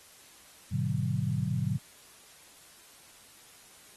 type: chord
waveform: sine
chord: G# half-diminished seventh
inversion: none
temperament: just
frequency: 103.83 / 124.59 / 149.51 / 186.89 Hz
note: G#2 / B2 / D3 / F#3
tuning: 0 / +16 / +31 / +18 cents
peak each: -34 / -31 / -32 / -34 dBFS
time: 0.71-1.78 s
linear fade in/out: 20 ms
effects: white hiss -55 dBFS RMS until 3.96 s + AAC 32 kbps